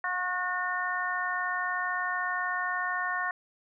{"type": "harmonic tone with a mistuned harmonic", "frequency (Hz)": 363.9, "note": "F#4", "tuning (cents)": -29, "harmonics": [2, 3, 4, 5], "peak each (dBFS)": [-36, -33, -34, -32], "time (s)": [0.04, 3.31], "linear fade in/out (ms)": 2, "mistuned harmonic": 2, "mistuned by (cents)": -15, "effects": []}